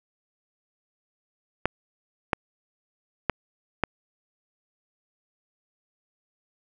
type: clicks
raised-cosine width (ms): 0.5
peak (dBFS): -6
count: 4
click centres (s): 1.656 / 2.332 / 3.297 / 3.837
effects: none